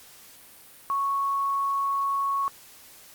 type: tone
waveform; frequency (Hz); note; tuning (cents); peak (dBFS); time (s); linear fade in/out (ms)
sine; 1107; C#6; -3; -23; 0.9-2.48; 0
effects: white hiss -50 dBFS RMS until 3.14 s + Opus 48 kbps